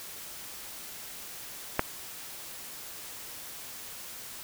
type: clicks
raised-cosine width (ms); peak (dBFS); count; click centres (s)
0.5; -8 / -27; 2; 1.794 / 1.797
effects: white hiss -43 dBFS RMS until 4.43 s